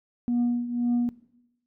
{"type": "tone with tremolo", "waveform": "sine", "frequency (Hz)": 240.8, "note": "B3", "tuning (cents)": -44, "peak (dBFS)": -18, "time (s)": [0.28, 1.09], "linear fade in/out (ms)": 0, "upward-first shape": "triangle", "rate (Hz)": 1.9, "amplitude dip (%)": 80, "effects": ["noise-tail reverb RT60 0.9 s tail -19 dB re dry", "tanh soft clip ceiling -19 dBFS"]}